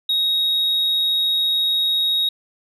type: tone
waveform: sine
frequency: 3773 Hz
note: A#7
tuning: 20 cents sharp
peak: -14 dBFS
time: 0.09-2.29 s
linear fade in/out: 5 ms
effects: tanh soft clip ceiling -15 dBFS